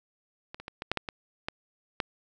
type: clicks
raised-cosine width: 0.3 ms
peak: -24 / -26 / -22 / -19 / -10 / -12 / -18 / -15 / -11 dBFS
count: 9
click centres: 0.545 / 0.6 / 0.681 / 0.821 / 0.916 / 0.973 / 1.088 / 1.485 / 2.002 s
effects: none